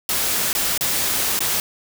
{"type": "noise with dropouts", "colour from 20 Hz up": "white", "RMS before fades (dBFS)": -21, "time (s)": [0.09, 1.6], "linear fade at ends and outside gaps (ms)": 1, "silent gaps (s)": [[0.53, 0.55], [0.777, 0.809], [1.391, 1.405]], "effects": []}